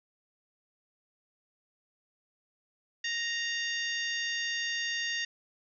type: harmonic tone with a mistuned harmonic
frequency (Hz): 932.3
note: A#5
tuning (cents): 0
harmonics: 2 / 3 / 4 / 5 / 6 / 7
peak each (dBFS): -33 / -37 / -39 / -41 / -43 / -44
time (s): 3.04-5.25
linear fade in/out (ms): 5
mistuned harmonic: 4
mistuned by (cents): -48
effects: none